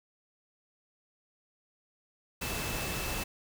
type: tone in noise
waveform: sine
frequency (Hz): 2636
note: E7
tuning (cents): -1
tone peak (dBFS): -42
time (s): 2.41-3.24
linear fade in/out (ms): 10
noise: pink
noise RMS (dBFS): -35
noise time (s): 2.41-3.24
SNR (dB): -10
effects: none